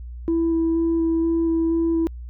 sine tone with vibrato, 329.6 Hz, E4, in tune, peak -16 dBFS, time 0.28-2.07 s, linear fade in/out 0 ms, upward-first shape square, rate 2.1 Hz, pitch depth 8 cents each way, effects tanh soft clip ceiling -15 dBFS + added 60 Hz sine -32 dBFS peak until 2.29 s

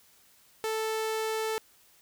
sawtooth tone, 440 Hz, A4, in tune, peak -25 dBFS, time 0.64-1.58 s, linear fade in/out 0 ms, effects white hiss -61 dBFS RMS until 2.01 s

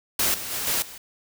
white noise with level steps, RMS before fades -22 / -33 / -29 / -24 / -41 dBFS, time 0.19-0.98 s, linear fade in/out 5 ms, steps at 0.34 / 0.51 / 0.67 / 0.82 s, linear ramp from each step 2 ms, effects none

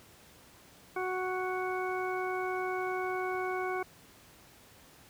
harmonic tone, 370 Hz, F#4, in tune, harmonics 1 / 2 / 3 / 4 / 6, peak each -34 / -37 / -39 / -40 / -42 dBFS, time 0.96-3.83 s, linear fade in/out 5 ms, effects pink hiss -57 dBFS RMS until 5.09 s + high-pass 60 Hz 12 dB/octave

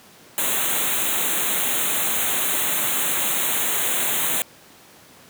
white band-stop noise, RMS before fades -22 dBFS, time 0.38-4.42 s, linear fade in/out 0 ms, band 4000 to 6400 Hz, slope 96 dB/octave, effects pink hiss -48 dBFS RMS until 5.29 s + high-pass 150 Hz 12 dB/octave

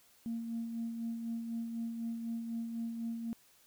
sine tone with tremolo, 230 Hz, A#3, 23 cents flat, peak -33 dBFS, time 0.26-3.33 s, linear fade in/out 0 ms, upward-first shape sine, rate 4 Hz, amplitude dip 45%, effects tanh soft clip ceiling -30 dBFS + white hiss -65 dBFS RMS until 3.66 s

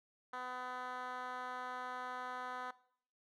10% pulse tone with band-pass filter, 251.5 Hz, B3, 32 cents sharp, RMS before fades -44 dBFS, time 0.33-2.71 s, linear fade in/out 5 ms, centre 1200 Hz, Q 1.3, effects noise-tail reverb RT60 0.6 s tail -19 dB re dry

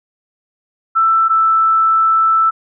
sine tone pair in turn, 1329 / 1321.8 Hz, E6 / E6, +14 / +4 cents, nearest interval unison, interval 10 cents, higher first, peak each -9 dBFS, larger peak neither, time 0.95-1.29 / 1.29-2.51 s, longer second, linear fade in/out 20 ms, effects none

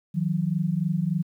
sine tone pair together, 158.3 / 181.72 Hz, D#3 / F#3, +30 / -31 cents, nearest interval major second, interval 239 cents, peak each -25 dBFS, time 0.14-1.23 s, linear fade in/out 20 ms, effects 10-bit

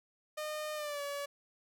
sawtooth tone with pitch glide, 610 to 569.2 Hz, D#5 to C#5, -34 to +46 cents, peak -33 dBFS, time 0.37-1.26 s, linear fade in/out 10 ms, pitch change -120 cents, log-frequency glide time 0.75-1.02 s, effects none

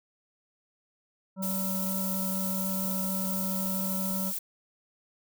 harmonic tone, 190.7 Hz, G3, 47 cents flat, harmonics 1 / 3 / 5 / 7, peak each -31 / -41 / -45 / -48 dBFS, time 1.36-4.33 s, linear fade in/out 50 ms
violet noise, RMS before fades -33 dBFS, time 1.42-4.39 s, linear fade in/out 10 ms
effects none

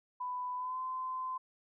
sine tone with pitch glide, 996 to 1029.3 Hz, B5 to C6, +14 to -29 cents, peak -35 dBFS, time 0.2-1.38 s, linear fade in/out 10 ms, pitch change +57 cents, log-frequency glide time 0.56-0.79 s, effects none

